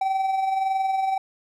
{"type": "tone with amplitude modulation", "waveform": "triangle", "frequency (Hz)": 770, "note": "G5", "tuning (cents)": -31, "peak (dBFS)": -17, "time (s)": [0.01, 1.18], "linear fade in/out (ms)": 5, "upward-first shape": "sine", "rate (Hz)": 21.6, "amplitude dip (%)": 45, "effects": []}